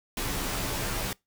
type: noise with comb filter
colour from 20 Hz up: pink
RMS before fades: -31 dBFS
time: 0.17-1.13 s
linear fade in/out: 2 ms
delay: 13 ms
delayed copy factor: -0.8
effects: noise-tail reverb RT60 0.2 s tail -24 dB re dry